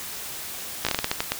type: slowing click train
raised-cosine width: 0.2 ms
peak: -5 dBFS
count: 10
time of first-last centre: 0.85-1.32 s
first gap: 16 ms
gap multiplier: 1.28
effects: white hiss -35 dBFS RMS until 1.39 s